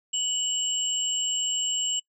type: tone pair together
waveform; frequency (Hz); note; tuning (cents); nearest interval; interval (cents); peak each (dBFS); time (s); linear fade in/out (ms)
sine; 2960 / 7554; F#7 / A#8; 0 / +22; octave + major third; 1622; -27; 0.13-2; 10
effects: noise-tail reverb RT60 0.1 s tail -24 dB re dry